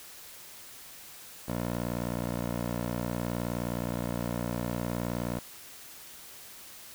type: tone with band-pass filter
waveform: 15% pulse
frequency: 59.4 Hz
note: A#1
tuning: 33 cents sharp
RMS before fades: -33 dBFS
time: 1.48-5.39 s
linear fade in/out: 5 ms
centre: 480 Hz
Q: 0.53
effects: white hiss -48 dBFS RMS until 6.94 s